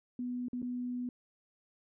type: tone with dropouts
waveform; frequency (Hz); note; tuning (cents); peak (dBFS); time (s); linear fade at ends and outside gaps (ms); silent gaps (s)
sine; 246.9; B3; 0; -34; 0.19-1.09; 2; 0.484-0.531 / 0.619-0.627
effects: none